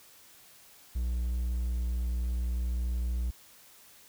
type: tone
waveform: triangle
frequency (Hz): 60.3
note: B1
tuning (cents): -41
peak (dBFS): -26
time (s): 0.95-3.31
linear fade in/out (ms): 10
effects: white hiss -56 dBFS RMS until 4.08 s